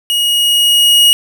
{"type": "tone with level ramp", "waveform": "45% pulse", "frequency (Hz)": 2887, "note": "F#7", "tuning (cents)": -43, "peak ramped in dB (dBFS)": [-11, -4], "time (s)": [0.1, 1.13], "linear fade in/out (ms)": 0, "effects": []}